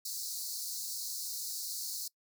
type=high-pass noise; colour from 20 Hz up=pink; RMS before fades=-39 dBFS; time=0.05-2.08 s; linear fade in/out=5 ms; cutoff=4100 Hz; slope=96 dB/octave; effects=noise-tail reverb RT60 0.1 s tail -23 dB re dry